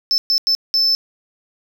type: tone bursts at uneven times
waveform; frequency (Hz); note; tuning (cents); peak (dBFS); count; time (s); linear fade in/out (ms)
triangle; 5274; E8; 0; -11; 4; 0.11-0.18 / 0.3-0.38 / 0.47-0.55 / 0.74-0.95; 0
effects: tanh soft clip ceiling -7 dBFS + 8-bit